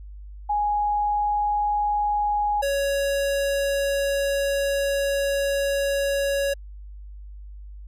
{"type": "tone pair in turn", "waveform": ["sine", "square"], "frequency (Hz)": [830.6, 557.6], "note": ["G#5", "C#5"], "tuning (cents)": [0, 10], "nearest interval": "perfect fifth", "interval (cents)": 690, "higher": "first", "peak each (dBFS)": [-20, -22], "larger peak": "first", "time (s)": [[0.49, 2.62], [2.62, 6.54]], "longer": "second", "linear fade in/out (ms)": 10, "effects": ["added 50 Hz sine -37 dBFS peak until 7.87 s", "resampled to 32000 Hz"]}